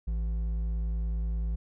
triangle tone with hard clipping, 55.2 Hz, A1, 6 cents sharp, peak -29 dBFS, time 0.07-1.56 s, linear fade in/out 10 ms, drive 9 dB, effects none

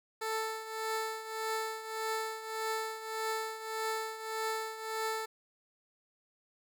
15% pulse tone with tremolo, 441.5 Hz, A4, 6 cents sharp, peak -25 dBFS, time 0.21-5.26 s, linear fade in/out 10 ms, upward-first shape triangle, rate 1.7 Hz, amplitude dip 75%, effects none

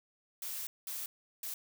blue noise bursts at uneven times, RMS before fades -40 dBFS, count 3, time 0.42-0.67 / 0.87-1.06 / 1.43-1.54 s, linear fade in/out 2 ms, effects none

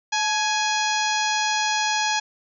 harmonic tone with a mistuned harmonic, 833 Hz, G#5, 5 cents sharp, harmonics 1 / 2 / 3 / 4 / 5 / 6 / 7 / 8, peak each -24 / -27 / -29 / -30 / -31 / -32 / -32 / -33 dBFS, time 0.12-2.2 s, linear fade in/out 10 ms, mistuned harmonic 1, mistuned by +56 cents, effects none

